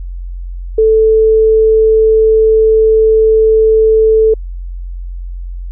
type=tone; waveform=sine; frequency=440 Hz; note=A4; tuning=in tune; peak=-5 dBFS; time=0.78-4.34 s; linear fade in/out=5 ms; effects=added 44 Hz sine -20 dBFS peak until 5.71 s